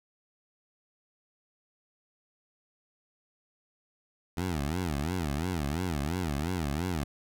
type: tone with vibrato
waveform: 15% pulse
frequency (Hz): 80.5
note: E2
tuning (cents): -41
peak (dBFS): -23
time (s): 4.37-7.04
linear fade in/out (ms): 5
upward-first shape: sine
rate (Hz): 2.9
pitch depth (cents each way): 250
effects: none